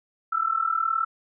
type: tone with amplitude modulation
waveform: sine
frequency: 1329 Hz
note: E6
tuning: 14 cents sharp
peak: -18 dBFS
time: 0.32-1.05 s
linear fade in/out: 10 ms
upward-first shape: sine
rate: 39.4 Hz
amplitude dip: 85%
effects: none